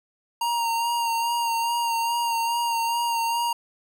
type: tone with vibrato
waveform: square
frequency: 932.3 Hz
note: A#5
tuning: in tune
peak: -23 dBFS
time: 0.41-3.53 s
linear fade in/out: 5 ms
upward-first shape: sine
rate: 2.4 Hz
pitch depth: 26 cents each way
effects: none